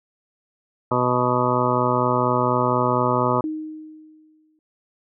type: harmonic tone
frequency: 124.2 Hz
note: B2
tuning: 10 cents sharp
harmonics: 1 / 2 / 3 / 4 / 5 / 7 / 8 / 9 / 10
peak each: -26 / -26 / -26 / -26 / -26 / -26 / -26 / -26 / -26 dBFS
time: 0.91-3.41 s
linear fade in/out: 5 ms
type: tone with exponential decay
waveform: sine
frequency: 311.1 Hz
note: D#4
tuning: in tune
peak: -22 dBFS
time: 3.44-4.59 s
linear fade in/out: 1 ms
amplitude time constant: 250 ms
effects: none